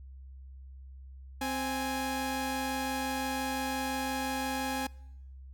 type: tone pair together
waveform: sawtooth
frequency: 261.6 / 830.6 Hz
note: C4 / G#5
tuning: 0 / 0 cents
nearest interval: octave + minor sixth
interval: 2000 cents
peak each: -30 / -30 dBFS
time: 1.41-4.87 s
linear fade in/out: 5 ms
effects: noise-tail reverb RT60 0.9 s tail -25 dB re dry + added 66 Hz sine -45 dBFS peak until 5.53 s